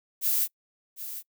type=noise with echo; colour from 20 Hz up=violet; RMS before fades=-25 dBFS; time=0.21-0.48 s; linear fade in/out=50 ms; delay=750 ms; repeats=1; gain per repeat=-12 dB; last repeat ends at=1.23 s; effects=noise-tail reverb RT60 0.1 s tail -25 dB re dry